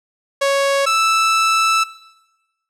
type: tone pair in turn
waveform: sawtooth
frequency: 554.4 / 1318.6 Hz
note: C#5 / E6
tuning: 0 / 0 cents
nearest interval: octave + minor third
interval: 1500 cents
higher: second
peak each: -10 dBFS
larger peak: neither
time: 0.41-0.86 / 0.86-1.84 s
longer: second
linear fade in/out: 10 ms
effects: noise-tail reverb RT60 1.0 s tail -18 dB re dry + low-pass 9000 Hz 12 dB/octave